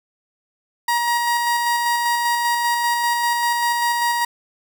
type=tone with tremolo; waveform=30% pulse; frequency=950 Hz; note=A#5; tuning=33 cents sharp; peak=-14 dBFS; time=0.88-4.25 s; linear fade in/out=5 ms; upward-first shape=square; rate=5.1 Hz; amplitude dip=25%; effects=none